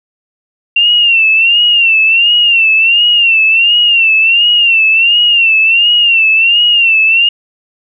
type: tone with vibrato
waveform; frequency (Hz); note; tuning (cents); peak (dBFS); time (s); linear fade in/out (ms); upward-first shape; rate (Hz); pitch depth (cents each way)
sine; 2748; F7; -29; -5; 0.76-7.29; 5; sine; 1.4; 92
effects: none